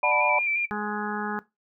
sine tone with vibrato, 2366 Hz, D7, 12 cents sharp, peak -23 dBFS, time 0.03-0.66 s, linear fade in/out 10 ms, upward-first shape square, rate 5.7 Hz, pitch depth 28 cents each way
sine chord, B minor seventh, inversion first, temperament equal with one note detuned, 595.5 / 740 / 880 / 987.8 Hz, D5 / F#5 / A5 / B5, +24 / 0 / 0 / 0 cents, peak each -27 / -28 / -28 / -26 dBFS, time 0.03-0.39 s, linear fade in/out 2 ms
harmonic tone, 209.2 Hz, G#3, 13 cents sharp, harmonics 1 / 2 / 4 / 5 / 6 / 7 / 8, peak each -32 / -35 / -33 / -40 / -36 / -37 / -36 dBFS, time 0.71-1.39 s, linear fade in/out 0 ms
effects noise-tail reverb RT60 0.2 s tail -18 dB re dry

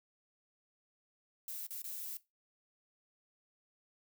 violet noise with dropouts, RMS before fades -43 dBFS, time 1.48-2.17 s, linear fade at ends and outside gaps 1 ms, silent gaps 1.667-1.706 / 1.819-1.842 s, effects noise-tail reverb RT60 0.2 s tail -17 dB re dry

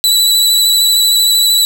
sawtooth tone with vibrato, 3951 Hz, B7, in tune, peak -5 dBFS, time 0.04-1.65 s, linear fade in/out 0 ms, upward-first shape triangle, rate 13 Hz, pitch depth 23 cents each way, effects 7-bit

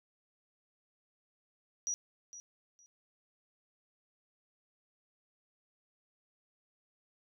sine tone with echo, 5810 Hz, F#8, 32 cents flat, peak -32 dBFS, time 1.87-1.94 s, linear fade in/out 0 ms, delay 460 ms, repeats 2, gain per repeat -14 dB, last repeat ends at 2.86 s, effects none

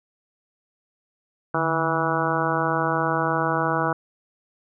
harmonic tone with a mistuned harmonic, 163 Hz, E3, 19 cents flat, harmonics 1 / 2 / 3 / 4 / 5 / 6 / 7 / 8 / 9, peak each -29 / -29 / -29 / -29 / -29 / -29 / -29 / -29 / -29 dBFS, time 1.54-3.93 s, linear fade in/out 5 ms, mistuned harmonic 1, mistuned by -120 cents, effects none

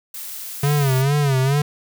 blue noise, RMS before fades -32 dBFS, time 0.14-1.02 s, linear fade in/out 5 ms
square tone with vibrato, 138.59 Hz, C#3, in tune, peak -16 dBFS, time 0.63-1.62 s, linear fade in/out 5 ms, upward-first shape sine, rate 2.3 Hz, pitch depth 110 cents each way
effects none

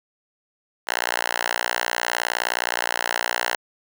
5% pulse tone with high-pass filter, 59.4 Hz, A#1, 33 cents sharp, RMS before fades -25 dBFS, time 0.87-3.56 s, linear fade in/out 10 ms, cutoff 1100 Hz, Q 1.6, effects none

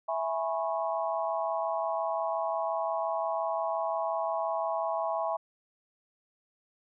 sine chord, C# minor seventh, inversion first, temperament equal with one note detuned, 659.3 / 830.6 / 987.8 / 1093.5 Hz, E5 / G#5 / B5 / C#6, 0 / 0 / 0 / -24 cents, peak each -31 / -34 / -36 / -36 dBFS, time 0.08-5.37 s, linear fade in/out 10 ms, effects none

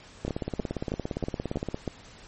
two click trains, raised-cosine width 2 ms, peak -15 / -16 dBFS, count 6 / 27, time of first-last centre 0.28-1.877 / 0.25-1.744 s, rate 3.13 / 17.4 Hz, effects pink hiss -50 dBFS RMS until 2.27 s + MP3 32 kbps

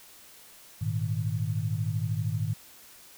sine chord, Ab suspended second, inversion none, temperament just, 103.83 / 116.8 / 155.74 Hz, Ab2 / Bb2 / Eb3, 0 / +4 / +2 cents, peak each -30 / -31 / -32 dBFS, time 0.81-2.54 s, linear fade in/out 10 ms, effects white hiss -52 dBFS RMS until 3.17 s

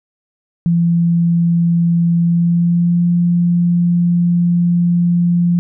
sine tone with pitch glide, 170 to 173.57 Hz, F3 to F3, -46 to -10 cents, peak -10 dBFS, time 0.66-5.59 s, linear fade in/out 0 ms, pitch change +36 cents, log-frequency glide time 2.2-3.06 s, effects none

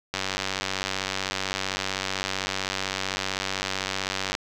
click train, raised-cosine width 0.2 ms, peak -9 dBFS, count 404, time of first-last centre 0.14-4.351 s, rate 95.7 Hz, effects none

